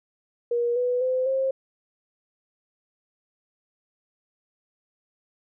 sine tone with pitch steps, 476.2 / 494.1 / 512.7 / 532.1 Hz, A#4 / B4 / C5 / C5, +37 / +1 / -35 / +29 cents, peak -21 dBFS, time 0.51-1.51 s, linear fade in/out 5 ms, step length 250 ms, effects none

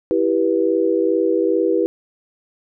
sine chord, E minor, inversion none, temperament equal with one note detuned, 329.6 / 392 / 487.4 Hz, E4 / G4 / B4, 0 / 0 / -23 cents, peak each -19 dBFS, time 0.11-1.86 s, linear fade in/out 0 ms, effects none

